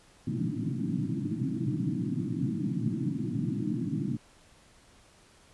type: band-pass noise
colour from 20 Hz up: pink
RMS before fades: -31 dBFS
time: 0.27-4.17 s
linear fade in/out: 5 ms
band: 110 to 330 Hz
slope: 96 dB/octave
effects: pink hiss -59 dBFS RMS until 5.53 s + resampled to 24000 Hz